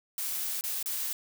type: noise with dropouts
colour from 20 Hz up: blue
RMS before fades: -33 dBFS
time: 0.18-1.13 s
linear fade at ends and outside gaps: 1 ms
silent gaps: 0.61-0.638 / 0.828-0.859 s
effects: none